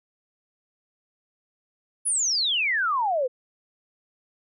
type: exponential sweep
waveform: sine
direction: down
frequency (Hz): 10548 to 483.6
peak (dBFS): -21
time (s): 2.05-3.28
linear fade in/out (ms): 20
effects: none